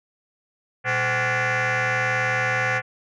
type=tone with frequency modulation; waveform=sine; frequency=119.8 Hz; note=A#2; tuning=48 cents sharp; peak=-17 dBFS; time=0.84-2.82 s; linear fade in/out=50 ms; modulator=318 Hz; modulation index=6.8; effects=tanh soft clip ceiling -19 dBFS